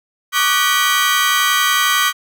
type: tone cluster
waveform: 35% pulse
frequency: 1135 / 1206 / 1492 / 1935 / 3214 Hz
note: C#6 / D6 / F#6 / B6 / G7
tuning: +41 / +46 / +14 / -36 / +43 cents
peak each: -18 dBFS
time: 0.32-2.13 s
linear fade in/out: 50 ms
effects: none